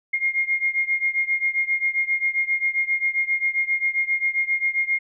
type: beating tone pair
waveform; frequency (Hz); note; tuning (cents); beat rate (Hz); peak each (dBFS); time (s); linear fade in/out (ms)
sine; 2130 / 2137.5; C7 / C7; +30 / +36; 7.5; -22 / -24; 0.13-4.99; 10
effects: none